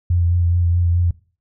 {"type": "tone with vibrato", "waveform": "sine", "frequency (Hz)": 86.7, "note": "F2", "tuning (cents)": -12, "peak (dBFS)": -13, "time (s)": [0.1, 1.11], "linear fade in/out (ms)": 5, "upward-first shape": "sine", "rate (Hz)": 4.7, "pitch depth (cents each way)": 25, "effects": ["noise-tail reverb RT60 0.4 s tail -21 dB re dry"]}